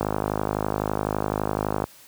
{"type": "click train", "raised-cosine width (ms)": 1, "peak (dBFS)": -9, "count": 96, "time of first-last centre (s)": [0.01, 1.84], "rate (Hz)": 51.9, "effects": ["white hiss -50 dBFS RMS until 2.07 s", "high-pass 60 Hz 12 dB/octave"]}